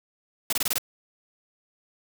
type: noise bursts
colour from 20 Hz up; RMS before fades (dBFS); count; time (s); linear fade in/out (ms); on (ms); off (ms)
white; -25; 6; 0.5-0.782; 2; 27; 24
effects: none